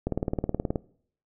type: click train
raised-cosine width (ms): 2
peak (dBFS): -13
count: 14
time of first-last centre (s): 0.07-0.758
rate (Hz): 18.9
effects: noise-tail reverb RT60 0.6 s tail -22 dB re dry